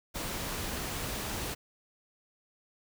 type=noise; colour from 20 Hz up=pink; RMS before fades=-36 dBFS; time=0.14-1.55 s; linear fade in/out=20 ms; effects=none